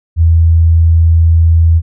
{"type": "tone", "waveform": "sine", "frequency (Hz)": 82.41, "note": "E2", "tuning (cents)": 0, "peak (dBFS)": -4, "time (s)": [0.16, 1.82], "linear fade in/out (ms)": 50, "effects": []}